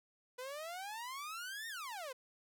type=exponential two-way sweep; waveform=sawtooth; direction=up then down; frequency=491 to 1864.7 to 491 Hz; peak=-39 dBFS; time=0.38-2.13 s; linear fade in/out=10 ms; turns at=1.68 s; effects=none